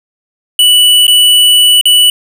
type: tone with dropouts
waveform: square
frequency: 2960 Hz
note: F#7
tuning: in tune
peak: -4 dBFS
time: 0.59-2.1 s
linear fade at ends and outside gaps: 2 ms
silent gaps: 1.068-1.079 / 1.812-1.855 s
effects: 7-bit